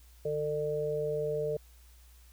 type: harmonic tone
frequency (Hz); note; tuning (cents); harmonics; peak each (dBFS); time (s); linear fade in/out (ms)
150; D3; +37; 1 / 3 / 4; -39 / -31 / -35; 0.25-1.57; 5
effects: added 60 Hz sine -54 dBFS peak until 2.32 s + white hiss -63 dBFS RMS until 2.32 s